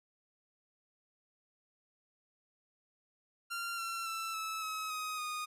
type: tone with pitch steps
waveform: sawtooth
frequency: 1383 / 1356.9 / 1331.3 / 1306.1 / 1281.5 / 1257.3 / 1233.5 Hz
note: F6 / E6 / E6 / E6 / E6 / D#6 / D#6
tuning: -17 / +50 / +17 / -16 / -49 / +18 / -15 cents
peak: -33 dBFS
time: 3.5-5.46 s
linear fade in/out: 20 ms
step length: 280 ms
effects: resampled to 32000 Hz